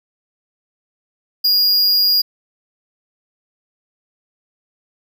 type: tone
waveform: square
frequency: 4853 Hz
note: D#8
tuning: 44 cents flat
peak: -12 dBFS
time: 1.44-2.22 s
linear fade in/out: 10 ms
effects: none